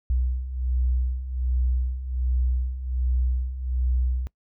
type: beating tone pair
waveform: sine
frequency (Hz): 61.74 / 63.04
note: B1 / B1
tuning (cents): 0 / +36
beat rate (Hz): 1.3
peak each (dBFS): -28 / -23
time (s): 0.1-4.27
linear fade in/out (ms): 0
effects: noise-tail reverb RT60 0.1 s tail -23 dB re dry